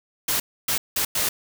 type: noise bursts at uneven times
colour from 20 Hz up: white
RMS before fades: -23 dBFS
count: 4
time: 0.28-0.4 / 0.68-0.78 / 0.96-1.05 / 1.15-1.29 s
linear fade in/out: 5 ms
effects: none